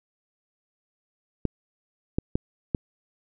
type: clicks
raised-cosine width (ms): 3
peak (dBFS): -10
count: 4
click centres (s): 1.453 / 2.185 / 2.355 / 2.748
effects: none